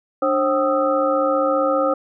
sine tone cluster, 296.2 / 535 / 766 / 1242 / 1317 Hz, D4 / C5 / G5 / D#6 / E6, +15 / +38 / -40 / -3 / -2 cents, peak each -24 / -18 / -27 / -23 / -26 dBFS, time 0.22-1.94 s, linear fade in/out 5 ms, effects none

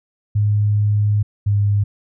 sine tone pair in turn, 104.2 / 102.06 Hz, G#2 / G#2, +6 / -30 cents, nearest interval unison, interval 36 cents, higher first, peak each -13 dBFS, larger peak neither, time 0.35-1.23 / 1.46-1.84 s, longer first, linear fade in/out 10 ms, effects none

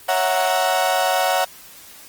35% pulse chord, F# dominant seventh, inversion second, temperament equal, 554.4 / 659.3 / 740 / 932.3 Hz, C#5 / E5 / F#5 / A#5, 0 / 0 / 0 / 0 cents, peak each -22 / -22 / -18 / -24 dBFS, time 0.08-1.45 s, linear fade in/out 10 ms, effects white hiss -43 dBFS RMS until 2.08 s + Opus 24 kbps

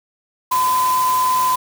sine tone in noise, 1016 Hz, B5, 49 cents sharp, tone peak -14 dBFS, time 0.51-1.56 s, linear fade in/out 10 ms, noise white, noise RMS -27 dBFS, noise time 0.51-1.56 s, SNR +10 dB, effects none

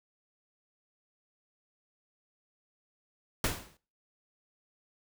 pink noise with exponential decay, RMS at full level -27 dBFS, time 3.44-3.77 s, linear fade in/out 2 ms, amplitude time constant 70 ms, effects noise-tail reverb RT60 0.4 s tail -21 dB re dry

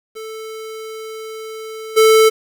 square tone with level steps, 440 Hz, A4, in tune, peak -28 / -8 dBFS, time 0.15-2.3 s, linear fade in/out 20 ms, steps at 1.96 s, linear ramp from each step 20 ms, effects 8-bit

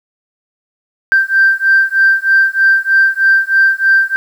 sine beating tone pair, 1568 / 1571.2 Hz, G6 / G6, 0 / +4 cents, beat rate 3.2 Hz, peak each -10 dBFS, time 1.12-4.16 s, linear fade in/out 0 ms, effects tanh soft clip ceiling -1 dBFS + 7-bit

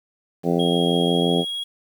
harmonic tone, 85.9 Hz, F2, 28 cents flat, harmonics 2 / 3 / 4 / 5 / 6 / 7 / 8 / 9, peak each -22 / -24 / -25 / -24 / -28 / -30 / -31 / -31 dBFS, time 0.43-1.45 s, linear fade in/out 50 ms
triangle tone with pitch glide, 3277 to 3304 Hz, G#7 to G#7, -24 to -10 cents, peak -24 dBFS, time 0.59-1.64 s, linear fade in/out 10 ms, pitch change +14 cents, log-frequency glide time 1.06-1.29 s
effects 8-bit

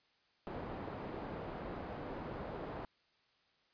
white low-pass noise, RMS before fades -44 dBFS, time 0.47-2.85 s, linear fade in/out 0 ms, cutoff 690 Hz, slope 12 dB/octave, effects white hiss -73 dBFS RMS until 3.73 s + resampled to 11025 Hz

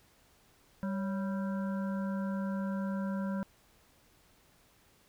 harmonic tone with a mistuned harmonic, 196 Hz, G3, in tune, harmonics 1 / 3 / 5 / 7 / 8, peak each -32 / -42 / -46 / -49 / -50 dBFS, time 0.83-3.43 s, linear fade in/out 0 ms, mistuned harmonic 3, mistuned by -91 cents, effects pink hiss -65 dBFS RMS until 5.08 s

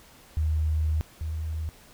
sine tone pair in turn, 77.78 / 78.96 Hz, D#2 / D#2, 0 / +26 cents, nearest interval unison, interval 26 cents, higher second, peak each -22 / -28 dBFS, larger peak first, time 0.37-1.01 / 1.21-1.69 s, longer first, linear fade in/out 0 ms, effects pink hiss -53 dBFS RMS until 1.93 s

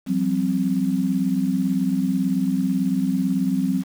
sine chord, F suspended second, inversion none, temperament equal with one note detuned, 174.61 / 192.74 / 261.6 Hz, F3 / G3 / C4, 0 / -29 / 0 cents, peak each -26 / -22 / -22 dBFS, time 0.06-3.84 s, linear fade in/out 50 ms, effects 7-bit

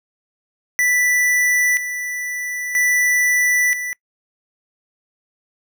square tone with tremolo, 1975.5 Hz, B6, in tune, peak -15 dBFS, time 0.79-3.93 s, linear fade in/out 0 ms, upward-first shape square, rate 0.51 Hz, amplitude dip 65%, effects noise-tail reverb RT60 0.1 s tail -24 dB re dry

